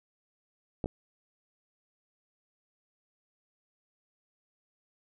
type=clicks; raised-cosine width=2 ms; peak=-19 dBFS; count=2; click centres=0.842 / 0.859 s; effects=none